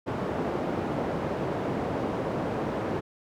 white band-pass noise, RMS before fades -30 dBFS, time 0.06-3.01 s, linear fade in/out 20 ms, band 100 to 570 Hz, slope 12 dB/octave, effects none

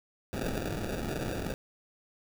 white noise with sample-and-hold, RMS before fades -34 dBFS, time 0.33-1.54 s, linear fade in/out 0 ms, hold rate 1050 Hz, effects none

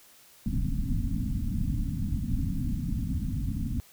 pink low-pass noise, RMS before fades -29 dBFS, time 0.46-3.8 s, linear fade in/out 0 ms, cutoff 280 Hz, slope 96 dB/octave, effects white hiss -56 dBFS RMS until 3.92 s

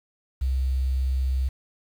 sine tone, 65.41 Hz, C2, in tune, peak -21 dBFS, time 0.41-1.49 s, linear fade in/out 10 ms, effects 8-bit

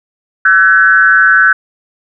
sine tone with frequency modulation, 1516 Hz, F#6, 42 cents sharp, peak -4 dBFS, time 0.45-1.53 s, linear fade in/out 5 ms, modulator 172 Hz, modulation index 0.85, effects none

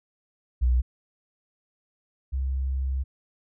sine tone pair in turn, 61.7 / 66.3 Hz, B1 / C2, -1 / +23 cents, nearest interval minor second, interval 124 cents, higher second, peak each -18 / -24 dBFS, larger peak first, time 0.61-0.82 / 2.32-3.04 s, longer second, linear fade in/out 20 ms, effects none

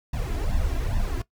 brown noise with flanger, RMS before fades -25 dBFS, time 0.13-1.22 s, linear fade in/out 5 ms, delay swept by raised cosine 1.1 to 3 ms, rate 2.4 Hz, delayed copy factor +0.95, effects noise-tail reverb RT60 0.1 s tail -18 dB re dry

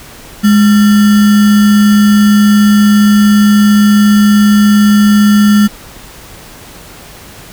sine tone with sample-and-hold, 207.7 Hz, G#3, in tune, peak -3 dBFS, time 0.43-5.68 s, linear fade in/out 20 ms, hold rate 1575 Hz, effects pink hiss -33 dBFS RMS until 7.52 s

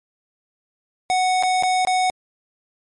square tone with dropouts, 740 Hz, F#5, in tune, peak -17 dBFS, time 1.1-2.1 s, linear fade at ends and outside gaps 0 ms, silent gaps 1.426-1.434 / 1.625-1.634 / 1.85-1.872 s, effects MP3 48 kbps

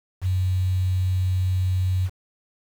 sine tone with quantisation, 92.5 Hz, F#2, in tune, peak -19 dBFS, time 0.21-2.1 s, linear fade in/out 50 ms, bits 7, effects none

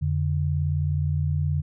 sine tone pair together, 86.75 / 145.9 Hz, F2 / D3, -11 / -11 cents, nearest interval major sixth, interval 900 cents, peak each -24 dBFS, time 0.01-1.62 s, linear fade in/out 20 ms, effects none

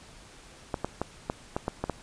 clicks, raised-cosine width 1 ms, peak -14 dBFS, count 8, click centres 0.742 / 0.846 / 1.016 / 1.299 / 1.565 / 1.681 / 1.84 / 1.897 s, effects pink hiss -51 dBFS RMS until 2.02 s + resampled to 22050 Hz

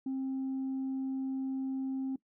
sine tone, 265.6 Hz, C4, 26 cents sharp, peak -30 dBFS, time 0.06-2.16 s, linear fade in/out 5 ms, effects noise-tail reverb RT60 0.1 s tail -20 dB re dry + tanh soft clip ceiling -30 dBFS

